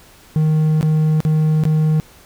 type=tone with dropouts; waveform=triangle; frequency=155.56 Hz; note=D#3; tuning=in tune; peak=-10 dBFS; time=0.36-2 s; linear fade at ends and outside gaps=0 ms; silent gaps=0.811-0.828 / 1.204-1.251 / 1.637-1.653 s; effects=pink hiss -46 dBFS RMS until 2.25 s